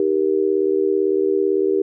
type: tone with amplitude modulation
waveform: sine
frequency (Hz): 392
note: G4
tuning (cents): 0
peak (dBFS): -11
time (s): 0-1.82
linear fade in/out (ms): 2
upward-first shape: sine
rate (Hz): 77.9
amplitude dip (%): 95
effects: none